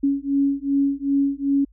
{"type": "beating tone pair", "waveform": "sine", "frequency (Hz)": [277.2, 279.8], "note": ["C#4", "C#4"], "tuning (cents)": [0, 16], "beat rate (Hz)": 2.6, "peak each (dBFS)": -21, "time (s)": [0.03, 1.65], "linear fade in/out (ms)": 10, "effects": ["added 50 Hz sine -50 dBFS peak until 1.72 s"]}